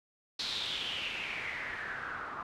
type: noise with low-pass filter sweep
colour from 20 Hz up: white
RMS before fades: -38 dBFS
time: 0.39-2.43 s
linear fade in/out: 5 ms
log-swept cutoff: 4200 to 1200 Hz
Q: 5.5
effects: none